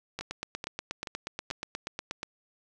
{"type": "two click trains", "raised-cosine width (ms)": 0.2, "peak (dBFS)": [-17, -19], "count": [18, 4], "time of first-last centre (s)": [[0.19, 2.231], [0.21, 1.503]], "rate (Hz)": [8.33, 2.32], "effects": []}